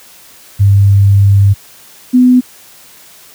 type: tone pair in turn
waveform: sine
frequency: 99.5 / 250.7 Hz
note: G2 / B3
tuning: +26 / +26 cents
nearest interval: octave + major third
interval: 1600 cents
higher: second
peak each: -3 dBFS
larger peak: neither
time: 0.59-1.54 / 2.13-2.41 s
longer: first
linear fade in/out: 20 ms
effects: white hiss -39 dBFS RMS until 3.34 s + high-pass 60 Hz 12 dB/octave